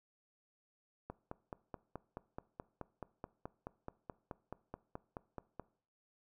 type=click train; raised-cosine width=1 ms; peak=-29 dBFS; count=22; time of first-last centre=1.1-5.597 s; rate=4.67 Hz; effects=noise-tail reverb RT60 0.5 s tail -20 dB re dry

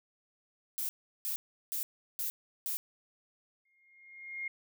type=noise bursts; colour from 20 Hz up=violet; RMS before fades=-35 dBFS; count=5; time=0.78-2.77 s; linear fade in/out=0 ms; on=110 ms; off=360 ms
type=tone with exponential growth; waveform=sine; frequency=2134 Hz; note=C7; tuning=34 cents sharp; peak=-33 dBFS; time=3.65-4.48 s; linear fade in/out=5 ms; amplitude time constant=180 ms
effects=none

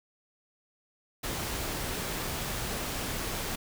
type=noise; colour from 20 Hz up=pink; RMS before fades=-34 dBFS; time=1.23-3.56 s; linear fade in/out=10 ms; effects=none

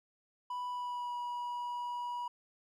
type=tone with pitch glide; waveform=triangle; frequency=987.8 to 969.7 Hz; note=B5 to B5; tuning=0 to -32 cents; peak=-34 dBFS; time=0.5-2.28 s; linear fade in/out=5 ms; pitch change=-32 cents; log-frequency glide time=0.68-1.15 s; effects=none

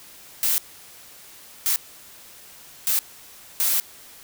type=noise bursts at uneven times; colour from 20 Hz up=blue; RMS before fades=-21 dBFS; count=4; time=0.43-0.58 / 1.66-1.76 / 2.87-2.99 / 3.6-3.8 s; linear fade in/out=0 ms; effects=white hiss -46 dBFS RMS until 4.23 s

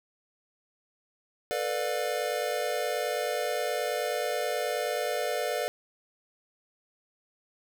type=chord; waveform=square; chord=B half-diminished seventh; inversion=third; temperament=just; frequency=444.5 / 493.9 / 592.7 / 711.2 Hz; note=A4 / B4 / D5 / F5; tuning=+18 / 0 / +16 / +31 cents; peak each=-36 / -34 / -33 / -35 dBFS; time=1.51-5.68 s; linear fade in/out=0 ms; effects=none

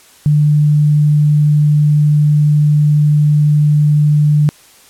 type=tone; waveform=sine; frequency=149 Hz; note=D3; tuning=25 cents sharp; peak=-7 dBFS; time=0.26-4.49 s; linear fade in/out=0 ms; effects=white hiss -44 dBFS RMS until 4.89 s + low-pass 12000 Hz 12 dB/octave

